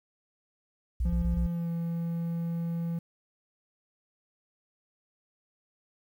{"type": "tone bursts", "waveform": "sine", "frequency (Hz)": 60.4, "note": "B1", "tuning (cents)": -38, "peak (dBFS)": -25, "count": 4, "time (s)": [1, 1.466], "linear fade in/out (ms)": 5, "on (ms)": 100, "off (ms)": 22}
{"type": "tone with pitch glide", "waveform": "triangle", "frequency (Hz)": [172.2, 168.17], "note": ["F3", "E3"], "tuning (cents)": [-24, 35], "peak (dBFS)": -27, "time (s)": [1.05, 2.99], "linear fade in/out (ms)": 5, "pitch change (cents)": -41, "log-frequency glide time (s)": [1.46, 1.69]}
{"effects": ["10-bit"]}